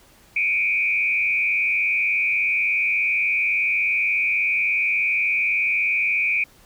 sine tone with frequency modulation, 2376 Hz, D7, 20 cents sharp, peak -18 dBFS, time 0.36-6.44 s, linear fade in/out 5 ms, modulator 96.5 Hz, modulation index 1.3, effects pink hiss -53 dBFS RMS until 6.65 s

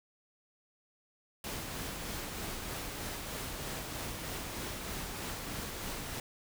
pink noise with tremolo, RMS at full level -39 dBFS, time 1.44-6.2 s, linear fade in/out 2 ms, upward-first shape sine, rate 3.2 Hz, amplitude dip 25%, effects none

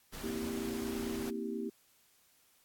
pink noise, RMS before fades -45 dBFS, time 0.12-1.31 s, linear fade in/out 20 ms
sine chord, C dominant seventh, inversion third, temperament equal with one note detuned, 233.1 / 261.6 / 322.8 / 392 Hz, Bb3 / C4 / E4 / G4, 0 / 0 / -36 / 0 cents, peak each -39 / -43 / -42 / -40 dBFS, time 0.23-1.7 s, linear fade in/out 10 ms
effects white hiss -68 dBFS RMS until 2.64 s + AAC 64 kbps

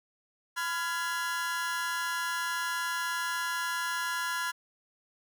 40% pulse chord, F diminished, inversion second, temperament just, 1005.8 / 1396.9 / 1676.3 Hz, Cb6 / F6 / Ab6, +31 / 0 / +16 cents, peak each -34 dBFS, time 0.56-4.52 s, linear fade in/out 20 ms, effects none

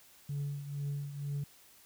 sine tone with tremolo, 142.6 Hz, C#3, 49 cents sharp, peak -30 dBFS, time 0.29-1.44 s, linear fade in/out 5 ms, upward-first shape triangle, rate 2.1 Hz, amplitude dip 75%, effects tanh soft clip ceiling -31 dBFS + white hiss -60 dBFS RMS until 1.85 s

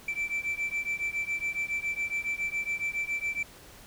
sine beating tone pair, 2329 / 2336.2 Hz, D7 / D7, -15 / -10 cents, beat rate 7.2 Hz, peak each -30 dBFS, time 0.08-3.43 s, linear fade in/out 5 ms, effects tanh soft clip ceiling -26 dBFS + pink hiss -51 dBFS RMS until 3.86 s

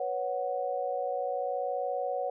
sine chord, B suspended second, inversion none, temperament equal, 493.9 / 554.4 / 740 Hz, B4 / C#5 / F#5, 0 / 0 / 0 cents, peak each -35 / -33 / -33 dBFS, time 0-2.3 s, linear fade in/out 5 ms, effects none

